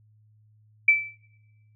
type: tone with exponential decay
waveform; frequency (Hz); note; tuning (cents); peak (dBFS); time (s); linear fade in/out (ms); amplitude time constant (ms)
sine; 2322; D7; -20; -11; 0.88-1.15; 5; 58
effects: noise-tail reverb RT60 1.0 s tail -23 dB re dry + added 107 Hz sine -56 dBFS peak until 1.75 s